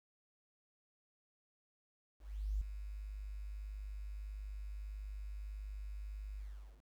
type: tone with ADSR envelope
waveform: sine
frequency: 50.8 Hz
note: G#1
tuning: 38 cents flat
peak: -32 dBFS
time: 2.19-6.83 s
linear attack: 420 ms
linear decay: 6 ms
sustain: -10 dB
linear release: 440 ms
effects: 11-bit